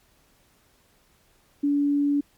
sine tone, 286.7 Hz, D4, 42 cents flat, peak -19 dBFS, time 1.63-2.21 s, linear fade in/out 10 ms, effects pink hiss -62 dBFS RMS until 2.37 s + MP3 96 kbps

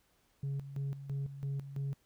sine tone with tremolo, 138.59 Hz, C#3, in tune, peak -31 dBFS, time 0.43-1.94 s, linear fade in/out 5 ms, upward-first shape square, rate 3 Hz, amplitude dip 75%, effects tanh soft clip ceiling -32 dBFS + pink hiss -72 dBFS RMS until 2.05 s

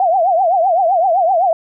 sine tone with vibrato, 715 Hz, F5, 41 cents sharp, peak -10 dBFS, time 0-1.53 s, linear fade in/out 2 ms, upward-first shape triangle, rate 7.8 Hz, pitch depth 210 cents each way, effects none

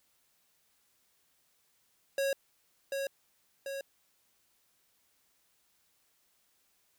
square tone with echo, 549 Hz, C#5, 17 cents flat, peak -29 dBFS, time 2.18-2.33 s, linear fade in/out 2 ms, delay 740 ms, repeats 2, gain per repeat -4 dB, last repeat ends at 3.81 s, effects white hiss -72 dBFS RMS until 6.98 s

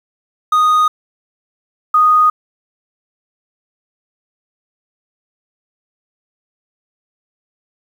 triangle / sine tone pair in turn, 1240 / 1240 Hz, D#6 / D#6, -6 / -6 cents, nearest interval unison, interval 0 cents, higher neither, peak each -7 dBFS, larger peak neither, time 0.52-0.88 / 1.94-2.3 s, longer neither, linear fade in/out 5 ms, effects 7-bit

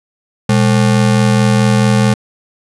square ring-modulated tone, 163.3 Hz, E3, 16 cents flat, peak -6 dBFS, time 0.49-2.14 s, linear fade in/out 5 ms, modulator 42.3 Hz, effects resampled to 24000 Hz

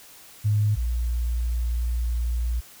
sine tone pair in turn, 105.2 / 59.04 Hz, G#2 / A#1, +23 / +23 cents, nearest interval minor seventh, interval 1000 cents, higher first, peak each -18 / -22 dBFS, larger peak first, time 0.44-0.76 / 0.76-2.61 s, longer second, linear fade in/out 20 ms, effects white hiss -48 dBFS RMS until 2.8 s

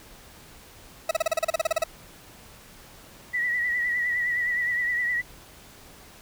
40% pulse tone bursts, 648 Hz, E5, 30 cents flat, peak -19 dBFS, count 14, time 1.09-1.839 s, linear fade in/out 5 ms, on 21 ms, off 35 ms
sine tone with vibrato, 1942 Hz, B6, 30 cents flat, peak -23 dBFS, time 3.33-5.22 s, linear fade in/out 20 ms, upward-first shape triangle, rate 9.7 Hz, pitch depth 56 cents each way
effects pink hiss -49 dBFS RMS until 6.21 s

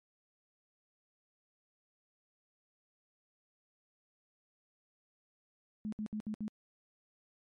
sine tone bursts, 213.5 Hz, G#3, 48 cents sharp, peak -35 dBFS, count 5, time 5.85-6.48 s, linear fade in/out 0 ms, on 74 ms, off 65 ms, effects MP3 48 kbps

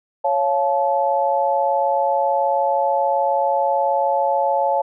sine chord, Db augmented, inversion none, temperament just, 554.4 / 693 / 866.2 Hz, Db5 / F5 / A5, 0 / -14 / -27 cents, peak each -20 / -22 / -19 dBFS, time 0.24-4.82 s, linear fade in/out 10 ms, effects none

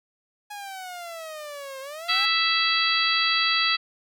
sawtooth exponential two-way sweep, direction down then up, 836 to 527 to 836 Hz, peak -31 dBFS, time 0.5-2.26 s, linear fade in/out 10 ms, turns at 1.8 s
harmonic tone, 659.3 Hz, E5, in tune, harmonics 2 / 3 / 4 / 5 / 6 / 7, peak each -27 / -27 / -27 / -27 / -27 / -27 dBFS, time 2.08-3.77 s, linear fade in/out 20 ms
effects none

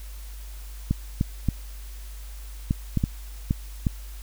clicks, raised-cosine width 5 ms, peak -9 dBFS, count 8, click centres 0.91 / 1.211 / 1.487 / 2.709 / 2.973 / 3.039 / 3.509 / 3.868 s, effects added 50 Hz sine -36 dBFS peak until 4.22 s + white hiss -49 dBFS RMS until 4.22 s

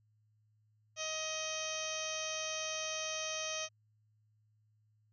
harmonic tone, 629 Hz, D#5, 19 cents sharp, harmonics 1 / 2 / 3 / 4 / 5 / 6 / 7 / 8 / 9 / 10, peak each -43 / -47 / -49 / -44 / -44 / -49 / -54 / -52 / -44 / -44 dBFS, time 0.96-3.69 s, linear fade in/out 50 ms, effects added 107 Hz sine -69 dBFS peak until 5.12 s

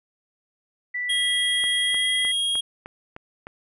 sine tone with pitch glide, 1971 to 2004 Hz, B6 to B6, -4 to +25 cents, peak -25 dBFS, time 0.94-2.32 s, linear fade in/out 10 ms, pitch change +29 cents, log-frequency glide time 1.79-2.06 s
square tone, 3267 Hz, G#7, 29 cents flat, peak -22 dBFS, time 1.09-2.61 s, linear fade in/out 10 ms
click train, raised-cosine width 0.5 ms, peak -22 dBFS, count 7, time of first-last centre 1.64-3.469 s, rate 3.28 Hz
effects resampled to 24000 Hz

